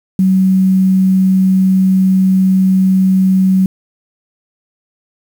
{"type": "tone with quantisation", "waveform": "sine", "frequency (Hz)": 188.8, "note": "F#3", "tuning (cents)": 35, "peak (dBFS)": -7, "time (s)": [0.19, 3.66], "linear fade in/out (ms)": 2, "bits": 6, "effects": []}